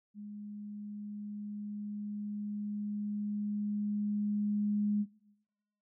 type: tone with level ramp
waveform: sine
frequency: 207.4 Hz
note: G#3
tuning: 2 cents flat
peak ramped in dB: -42 to -27 dBFS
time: 0.14-5.06 s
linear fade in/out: 50 ms
effects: noise-tail reverb RT60 1.0 s tail -21 dB re dry

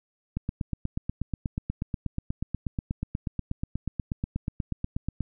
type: click train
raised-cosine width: 5 ms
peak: -16 dBFS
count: 41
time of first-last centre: 0.37-5.207 s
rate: 8.27 Hz
effects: none

